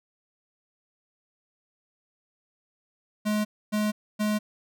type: tone bursts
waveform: square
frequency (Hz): 211.4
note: G#3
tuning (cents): +31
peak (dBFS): -24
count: 3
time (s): 3.25-4.39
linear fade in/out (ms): 20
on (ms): 200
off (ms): 270
effects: none